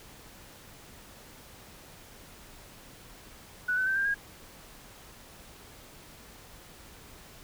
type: tone with pitch steps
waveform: sine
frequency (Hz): 1480 / 1516.3 / 1553.6 / 1591.7 / 1630.8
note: F#6 / F#6 / G6 / G6 / G#6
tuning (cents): 0 / +42 / -16 / +26 / -32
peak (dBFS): -25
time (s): 3.68-4.145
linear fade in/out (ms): 10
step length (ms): 93
effects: pink hiss -51 dBFS RMS until 7.43 s